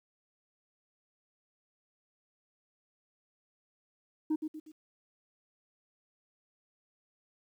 sine tone with echo, 310 Hz, D#4, 6 cents flat, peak -24 dBFS, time 4.3-4.36 s, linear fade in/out 10 ms, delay 120 ms, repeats 3, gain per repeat -8 dB, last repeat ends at 4.72 s, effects tanh soft clip ceiling -26 dBFS + 11-bit

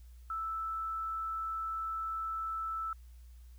sine tone, 1318.5 Hz, E6, in tune, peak -34 dBFS, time 0.3-2.93 s, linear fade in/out 2 ms, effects added 60 Hz sine -50 dBFS peak until 3.58 s + white hiss -70 dBFS RMS until 3.58 s

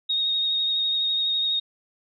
sine tone with vibrato, 3733 Hz, A#7, 2 cents sharp, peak -21 dBFS, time 0.09-1.6 s, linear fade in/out 10 ms, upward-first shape triangle, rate 12 Hz, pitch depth 22 cents each way, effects none

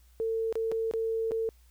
sine tone with dropouts, 450 Hz, A4, 39 cents sharp, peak -27 dBFS, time 0.2-1.49 s, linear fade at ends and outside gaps 0 ms, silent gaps 0.526-0.555 / 0.716-0.721 / 0.912-0.937 / 1.31-1.318 s, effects added 60 Hz sine -56 dBFS peak until 1.7 s + white hiss -67 dBFS RMS until 1.7 s

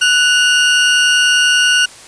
40% pulse tone pair together, 1481.6 / 2813 Hz, F#6 / F7, +2 / +12 cents, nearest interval major seventh, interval 1110 cents, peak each -11 dBFS, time 0.01-1.86 s, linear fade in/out 10 ms, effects white hiss -37 dBFS RMS until 2.07 s + resampled to 22050 Hz

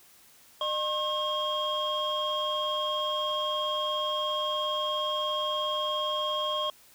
sine tone cluster, 607 / 1075 / 3242 Hz, D#5 / C6 / G#7, -43 / +47 / -42 cents, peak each -31 / -30 / -30 dBFS, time 0.61-6.7 s, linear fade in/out 2 ms, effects tanh soft clip ceiling -21 dBFS + white hiss -57 dBFS RMS until 6.94 s

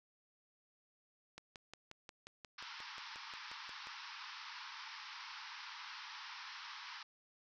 click train, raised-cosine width 0.2 ms, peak -32 dBFS, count 15, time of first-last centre 1.38-3.871 s, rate 5.62 Hz
pink band-pass noise, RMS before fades -50 dBFS, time 2.58-7.03 s, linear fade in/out 5 ms, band 860 to 5600 Hz, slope 96 dB/octave
effects none

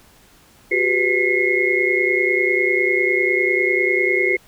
sine tone cluster, 365.6 / 395.6 / 496.3 / 2016 / 2152 Hz, F#4 / G4 / B4 / B6 / C7, -21 / +16 / +8 / +35 / +48 cents, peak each -21 / -23 / -26 / -24 / -18 dBFS, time 0.71-4.37 s, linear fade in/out 10 ms, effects pink hiss -51 dBFS RMS until 4.47 s

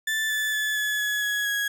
35% pulse tone with pitch steps, 1760 / 1742.8 / 1725.8 / 1708.9 / 1692.2 / 1675.7 / 1659.3 Hz, A6 / A6 / A6 / G#6 / G#6 / G#6 / G#6, 0 / -17 / -34 / +49 / +32 / +15 / -2 cents, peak -22 dBFS, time 0.07-1.68 s, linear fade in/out 5 ms, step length 230 ms, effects none

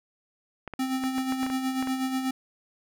clicks, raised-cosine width 0.5 ms, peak -21 dBFS, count 10, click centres 0.677 / 0.737 / 1.038 / 1.182 / 1.323 / 1.431 / 1.465 / 1.501 / 1.826 / 1.873 s
square tone with tremolo, 261.6 Hz, C4, in tune, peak -25 dBFS, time 0.79-2.31 s, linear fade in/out 5 ms, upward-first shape sine, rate 8.2 Hz, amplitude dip 50%
effects none

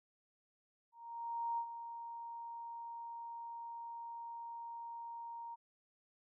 sine tone with ADSR envelope, 932.3 Hz, A#5, in tune, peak -34 dBFS, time 0.92-5.56 s, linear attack 660 ms, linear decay 75 ms, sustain -10 dB, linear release 23 ms, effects none

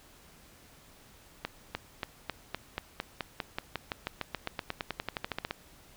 accelerating click train, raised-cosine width 0.3 ms, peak -16 dBFS, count 28, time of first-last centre 1.45-5.509 s, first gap 300 ms, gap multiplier 0.94, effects pink hiss -57 dBFS RMS until 5.96 s

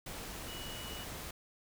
sine tone in noise, 2930 Hz, F#7, 18 cents flat, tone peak -47 dBFS, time 0.48-1.04 s, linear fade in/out 5 ms, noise pink, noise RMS -44 dBFS, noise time 0.06-1.31 s, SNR -6 dB, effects none

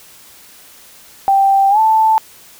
sine tone with pitch glide, 784 to 880 Hz, G5 to A5, 0 to 0 cents, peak -8 dBFS, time 1.28-2.18 s, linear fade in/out 0 ms, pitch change +200 cents, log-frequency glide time 1.7-1.79 s, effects white hiss -42 dBFS RMS until 2.59 s

